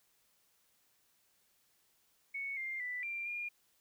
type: tone with pitch steps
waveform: sine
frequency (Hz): 2216 / 2106 / 1982 / 2372 / 2416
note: C#7 / C7 / B6 / D7 / D7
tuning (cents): -1 / +11 / +6 / +17 / +48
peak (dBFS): -37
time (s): 2.34-3.49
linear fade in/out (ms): 10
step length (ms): 230
effects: white hiss -73 dBFS RMS until 3.8 s